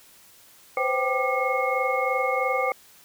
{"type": "tone cluster", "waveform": "sine", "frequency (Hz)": [506, 529, 778, 1190, 2166], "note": ["B4", "C5", "G5", "D6", "C#7"], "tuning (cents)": [42, 19, -13, 22, -41], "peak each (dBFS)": -28, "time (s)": [0.77, 2.72], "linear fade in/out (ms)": 2, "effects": ["white hiss -53 dBFS RMS until 3.04 s"]}